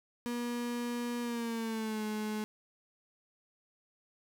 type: tone with pitch glide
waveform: 35% pulse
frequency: 240 to 213.8 Hz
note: B3 to A3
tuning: -49 to -49 cents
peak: -32 dBFS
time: 0.26-2.44 s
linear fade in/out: 0 ms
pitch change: -200 cents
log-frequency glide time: 1.21-2.04 s
effects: none